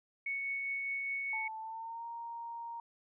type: tone with tremolo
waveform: sine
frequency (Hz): 2217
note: C#7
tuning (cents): 0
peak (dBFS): -33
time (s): 0.26-1.48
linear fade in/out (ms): 5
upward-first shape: triangle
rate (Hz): 4.9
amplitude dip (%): 25
type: tone with pitch glide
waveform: sine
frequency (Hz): 880 to 931.8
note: A5 to A#5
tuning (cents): 0 to -1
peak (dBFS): -40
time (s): 1.33-2.8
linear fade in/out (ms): 2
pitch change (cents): +99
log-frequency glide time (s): 1.59-2.05
effects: none